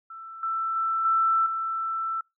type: tone with level steps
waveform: sine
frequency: 1331 Hz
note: E6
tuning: 16 cents sharp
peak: -38 / -25 / -23 / -19 / -26 dBFS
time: 0.1-2.21 s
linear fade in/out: 5 ms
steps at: 0.43 / 0.76 / 1.05 / 1.46 s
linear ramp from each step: 2 ms
effects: noise-tail reverb RT60 0.2 s tail -26 dB re dry